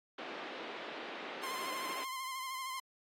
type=band-pass noise; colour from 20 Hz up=pink; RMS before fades=-45 dBFS; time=0.18-2.04 s; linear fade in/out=5 ms; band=290 to 3500 Hz; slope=24 dB/octave
type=tone with vibrato; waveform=sawtooth; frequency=1047 Hz; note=C6; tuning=1 cent sharp; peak=-35 dBFS; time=1.43-2.8 s; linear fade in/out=5 ms; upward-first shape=sine; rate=13 Hz; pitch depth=42 cents each way
effects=AAC 48 kbps